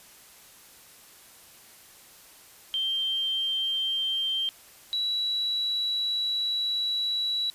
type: tone pair in turn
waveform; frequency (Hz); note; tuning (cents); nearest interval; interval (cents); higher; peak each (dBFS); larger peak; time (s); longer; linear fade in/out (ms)
sine; 3152 / 3919; G7 / B7; +9 / -14; major third; 377; second; -25; neither; 2.74-4.49 / 4.93-7.5; second; 0
effects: white hiss -52 dBFS RMS until 7.54 s + resampled to 32000 Hz